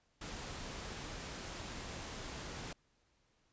pink noise, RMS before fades -45 dBFS, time 0.21-2.73 s, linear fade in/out 5 ms, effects pink hiss -75 dBFS RMS until 3.52 s + resampled to 16000 Hz

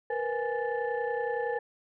sine tone cluster, 469.3 / 500 / 832 / 1755 Hz, A#4 / B4 / G#5 / A6, +12 / +21 / +3 / -5 cents, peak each -31 / -33 / -34 / -37 dBFS, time 0.1-1.59 s, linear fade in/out 5 ms, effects tanh soft clip ceiling -20 dBFS

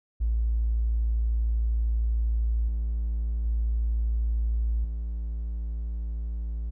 triangle tone with level steps, 56.4 Hz, A1, 44 cents sharp, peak -18 / -22 / -19 / -26 dBFS, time 0.2-6.71 s, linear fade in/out 20 ms, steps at 2.68 / 3.45 / 4.84 s, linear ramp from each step 5 ms, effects tanh soft clip ceiling -20 dBFS

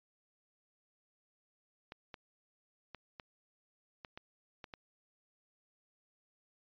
clicks, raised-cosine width 0.3 ms, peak -30 dBFS, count 8, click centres 1.921 / 2.142 / 2.947 / 3.198 / 4.048 / 4.175 / 4.642 / 4.738 s, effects resampled to 11025 Hz

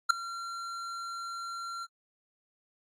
square tone with ADSR envelope, 1370 Hz, F6, 34 cents flat, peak -16 dBFS, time 0.09-1.87 s, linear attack 15 ms, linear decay 3 ms, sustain -21 dB, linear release 35 ms, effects low-pass 8000 Hz 12 dB/octave + AAC 48 kbps

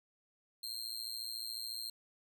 sawtooth tone with amplitude modulation, 4186 Hz, C8, in tune, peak -33 dBFS, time 0.63-1.9 s, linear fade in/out 5 ms, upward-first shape sine, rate 114 Hz, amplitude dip 95%, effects none

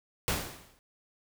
pink noise with exponential decay, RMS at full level -27 dBFS, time 0.28-0.79 s, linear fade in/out 0 ms, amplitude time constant 110 ms, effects none

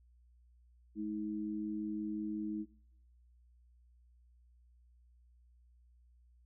sine tone pair together, 212 / 317.6 Hz, G#3 / D#4, +36 / +36 cents, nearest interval perfect fifth, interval 700 cents, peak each -39 / -38 dBFS, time 0.95-2.66 s, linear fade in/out 50 ms, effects noise-tail reverb RT60 0.8 s tail -22 dB re dry + added 60 Hz sine -62 dBFS peak until 6.45 s

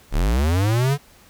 square linear sweep, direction up, 30.42 to 146.83 Hz, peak -17 dBFS, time 0.11-0.98 s, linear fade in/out 50 ms, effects pink hiss -51 dBFS RMS until 1.29 s

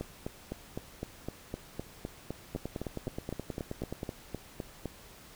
two click trains, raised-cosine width 2 ms, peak -22 / -22 dBFS, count 15 / 20, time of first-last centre 2.55-4.031 / 0.01-4.857 s, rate 9.45 / 3.92 Hz, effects pink hiss -53 dBFS RMS until 5.35 s

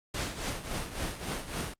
pink noise with tremolo, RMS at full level -32 dBFS, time 0.14-1.74 s, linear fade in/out 5 ms, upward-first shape triangle, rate 3.6 Hz, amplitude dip 75%, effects low-pass 10000 Hz 12 dB/octave + Opus 48 kbps

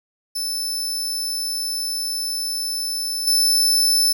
sawtooth tone with level steps, 5274 Hz, E8, in tune, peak -20 / -12 dBFS, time 0.35-4.13 s, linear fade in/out 10 ms, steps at 3.27 s, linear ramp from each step 5 ms, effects 8-bit

